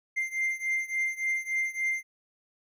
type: beating tone pair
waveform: triangle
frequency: 2093 / 2096.5 Hz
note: C7 / C7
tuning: 0 / +3 cents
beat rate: 3.5 Hz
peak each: -28 / -30 dBFS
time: 0.16-2.03 s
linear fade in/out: 20 ms
effects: none